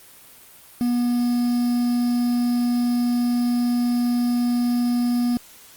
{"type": "tone with quantisation", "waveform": "triangle", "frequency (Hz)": 242.1, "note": "B3", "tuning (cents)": -34, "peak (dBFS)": -16, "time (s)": [0.81, 5.37], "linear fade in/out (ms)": 0, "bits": 6, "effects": ["white hiss -47 dBFS RMS until 5.76 s", "Opus 32 kbps"]}